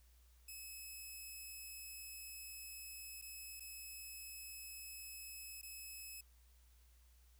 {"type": "tone with dropouts", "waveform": "5% pulse", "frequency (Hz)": 2582, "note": "E7", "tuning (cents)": -37, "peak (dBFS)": -40, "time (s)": [0.48, 6.21], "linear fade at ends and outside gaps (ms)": 5, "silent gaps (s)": [[3.215, 3.222], [3.598, 3.604], [5.615, 5.629]], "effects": ["added 60 Hz sine -64 dBFS peak until 7.39 s", "white hiss -74 dBFS RMS until 7.39 s"]}